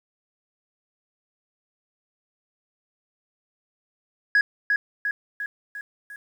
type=tone with echo; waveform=sine; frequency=1667 Hz; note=G#6; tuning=6 cents sharp; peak=-12 dBFS; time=4.35-4.41 s; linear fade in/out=2 ms; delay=350 ms; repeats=5; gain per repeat=-5 dB; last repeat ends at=6.16 s; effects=tanh soft clip ceiling -14 dBFS + 9-bit